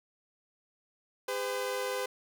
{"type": "tone pair together", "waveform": "sawtooth", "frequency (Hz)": [403.1, 507.9], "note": ["G4", "B4"], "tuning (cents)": [48, 48], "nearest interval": "major third", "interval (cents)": 400, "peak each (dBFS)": [-33, -29], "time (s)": [1.28, 2.06], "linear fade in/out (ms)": 5, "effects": []}